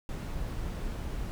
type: noise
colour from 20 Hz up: brown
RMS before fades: -35 dBFS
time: 0.09-1.31 s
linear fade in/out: 0 ms
effects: none